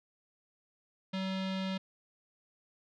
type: tone with low-pass filter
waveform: square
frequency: 190.1 Hz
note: F#3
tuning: 47 cents sharp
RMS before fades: -35 dBFS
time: 1.13-1.78 s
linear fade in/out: 10 ms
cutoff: 3700 Hz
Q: 2.8
effects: none